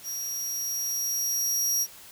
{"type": "tone with level ramp", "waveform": "sawtooth", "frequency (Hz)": 5680, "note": "F8", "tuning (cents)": 28, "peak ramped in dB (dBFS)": [-29, -20], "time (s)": [0.03, 1.87], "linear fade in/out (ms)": 50, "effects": ["white hiss -48 dBFS RMS until 2.11 s"]}